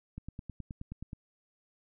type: click train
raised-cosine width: 5 ms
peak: -28 dBFS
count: 10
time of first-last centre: 0.18-1.131 s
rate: 9.46 Hz
effects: none